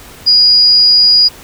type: tone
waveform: sine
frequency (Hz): 4892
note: D#8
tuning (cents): -30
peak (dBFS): -4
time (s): 0.26-1.29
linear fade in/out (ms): 20
effects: pink hiss -35 dBFS RMS until 1.43 s